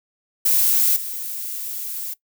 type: noise with level steps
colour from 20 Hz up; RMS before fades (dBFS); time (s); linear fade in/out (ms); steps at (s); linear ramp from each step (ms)
violet; -17 / -29; 0.45-2.14; 10; 0.96; 5
effects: noise-tail reverb RT60 0.1 s tail -19 dB re dry